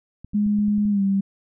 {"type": "clicks", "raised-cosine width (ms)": 5, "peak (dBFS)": -26, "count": 7, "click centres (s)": [0.246, 0.335, 0.464, 0.588, 0.683, 0.782, 0.854]}
{"type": "tone with pitch glide", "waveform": "sine", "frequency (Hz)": [207.6, 195.95], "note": ["G#3", "G3"], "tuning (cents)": [0, 0], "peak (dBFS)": -17, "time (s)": [0.34, 1.21], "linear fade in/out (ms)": 10, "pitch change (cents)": -100, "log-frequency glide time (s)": [0.89, 1.02]}
{"effects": []}